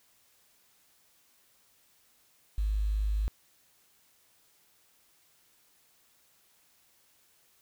sine tone with quantisation, 51.9 Hz, G#1, in tune, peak -26 dBFS, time 2.58-3.28 s, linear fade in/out 0 ms, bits 9, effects white hiss -66 dBFS RMS until 7.61 s

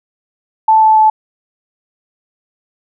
sine tone with pitch steps, 878 / 872.9 / 867.9 Hz, A5 / A5 / A5, -4 / -14 / -24 cents, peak -5 dBFS, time 0.68-1.1 s, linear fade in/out 5 ms, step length 140 ms, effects none

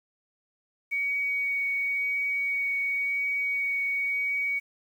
sine tone with vibrato, 2246 Hz, C#7, 22 cents sharp, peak -25 dBFS, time 0.91-4.6 s, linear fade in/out 20 ms, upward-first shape triangle, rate 0.94 Hz, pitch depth 9 cents each way, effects 9-bit

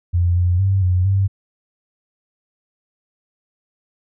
sine tone with pitch steps, 87.4 / 88.9 / 96.9 / 90.7 / 97.5 Hz, F2 / F2 / G2 / F#2 / G2, +2 / +31 / -20 / -34 / -9 cents, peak -13 dBFS, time 0.13-1.28 s, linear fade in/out 20 ms, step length 230 ms, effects none

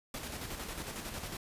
pink noise with tremolo, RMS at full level -40 dBFS, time 0.14-1.37 s, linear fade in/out 2 ms, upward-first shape square, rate 11 Hz, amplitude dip 40%, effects resampled to 32000 Hz

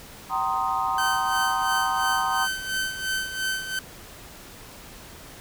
sine chord, C minor seventh, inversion second, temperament equal with one note detuned, 768.3 / 932.3 / 1046.5 / 1244.5 Hz, G5 / Bb5 / C6 / Eb6, -35 / 0 / 0 / 0 cents, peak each -28 dBFS, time 0.29-2.48 s, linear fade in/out 50 ms
sawtooth tone with tremolo, 1537 Hz, G6, 35 cents flat, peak -20 dBFS, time 0.98-3.79 s, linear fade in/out 2 ms, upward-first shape sine, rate 2.9 Hz, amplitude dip 65%
effects pink hiss -44 dBFS RMS until 5.4 s

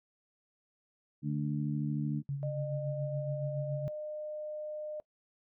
harmonic tone, 73.3 Hz, D2, 3 cents flat, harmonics 2 / 3 / 4, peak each -32 / -36 / -38 dBFS, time 1.22-2.23 s, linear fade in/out 50 ms
sine tone with tremolo, 140 Hz, C#3, 18 cents sharp, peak -31 dBFS, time 2.29-3.88 s, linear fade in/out 0 ms, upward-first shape sine, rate 7.1 Hz, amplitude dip 50%
sine tone, 607 Hz, D#5, 43 cents flat, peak -37 dBFS, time 2.43-5 s, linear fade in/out 0 ms
effects noise-tail reverb RT60 0.1 s tail -22 dB re dry

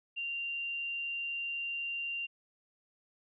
sine tone, 2776 Hz, F7, 11 cents flat, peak -34 dBFS, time 0.16-2.27 s, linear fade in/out 20 ms, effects none

